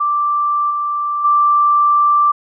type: tone with level steps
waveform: sine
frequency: 1174.7 Hz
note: D6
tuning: in tune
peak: -13 / -16 / -9 dBFS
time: 0-2.32 s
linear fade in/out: 10 ms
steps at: 0.7 / 1.24 s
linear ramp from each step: 10 ms
effects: none